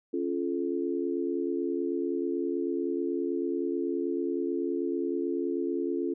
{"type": "chord", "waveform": "sine", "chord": "Db augmented", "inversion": "none", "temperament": "just", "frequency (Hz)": [277.2, 346.5, 433.1], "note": ["Db4", "F4", "A4"], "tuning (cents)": [0, -14, -27], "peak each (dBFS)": [-32, -30, -34], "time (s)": [0.13, 6.14], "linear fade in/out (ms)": 10, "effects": []}